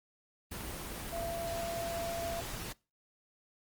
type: tone in noise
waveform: sine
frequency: 676 Hz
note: E5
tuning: 43 cents sharp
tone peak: -36 dBFS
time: 1.12-2.41 s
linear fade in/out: 10 ms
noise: pink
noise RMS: -41 dBFS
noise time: 0.51-2.73 s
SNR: +2 dB
effects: noise-tail reverb RT60 0.3 s tail -23 dB re dry + Opus 24 kbps